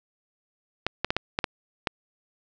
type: clicks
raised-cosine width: 0.3 ms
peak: -8 dBFS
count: 7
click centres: 0.866 / 1.046 / 1.105 / 1.166 / 1.389 / 1.442 / 1.872 s
effects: resampled to 16000 Hz + 7-bit